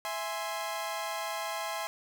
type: chord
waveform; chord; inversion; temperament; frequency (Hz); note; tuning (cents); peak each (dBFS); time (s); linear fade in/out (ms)
sawtooth; E augmented; none; equal; 659.3 / 830.6 / 1046.5; E5 / G#5 / B#5; 0 / 0 / 0; -34; 0.05-1.87; 0
effects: none